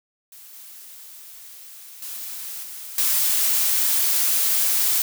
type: noise with level steps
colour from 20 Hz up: blue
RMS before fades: -44 / -42 / -33 / -36 / -20 dBFS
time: 0.32-5.02 s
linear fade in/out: 2 ms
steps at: 0.53 / 2.02 / 2.63 / 2.98 s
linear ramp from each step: 2 ms
effects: none